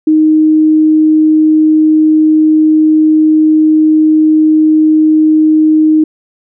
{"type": "tone", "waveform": "sine", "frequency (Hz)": 311.1, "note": "D#4", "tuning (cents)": 0, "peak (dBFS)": -4, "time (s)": [0.07, 6.04], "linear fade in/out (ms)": 5, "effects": []}